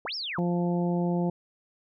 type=linear two-way sweep; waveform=sine; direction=up then down; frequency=277.2 to 5588 to 777 Hz; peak=-31 dBFS; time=0.05-0.39 s; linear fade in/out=0 ms; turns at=0.15 s
type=harmonic tone; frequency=174.61 Hz; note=F3; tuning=in tune; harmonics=1 / 2 / 3 / 4 / 5; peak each=-25 / -31 / -35 / -37 / -39 dBFS; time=0.38-1.3 s; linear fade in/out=5 ms
effects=none